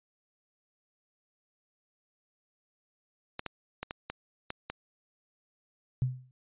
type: clicks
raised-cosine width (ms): 0.3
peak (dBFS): -19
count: 7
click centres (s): 3.394 / 3.463 / 3.83 / 3.909 / 4.1 / 4.504 / 4.7
type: tone with exponential decay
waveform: sine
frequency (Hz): 127.6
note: C3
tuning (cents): -43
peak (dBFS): -22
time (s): 6.02-6.31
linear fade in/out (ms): 0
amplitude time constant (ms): 62
effects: resampled to 8000 Hz